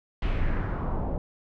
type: noise with low-pass filter sweep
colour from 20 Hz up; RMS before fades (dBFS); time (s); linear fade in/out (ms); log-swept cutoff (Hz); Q
brown; -27; 0.22-1.18; 2; 3000 to 680; 2
effects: none